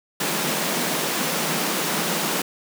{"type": "high-pass noise", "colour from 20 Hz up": "pink", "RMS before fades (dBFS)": -24, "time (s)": [0.2, 2.42], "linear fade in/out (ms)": 5, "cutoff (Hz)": 150, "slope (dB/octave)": 96, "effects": []}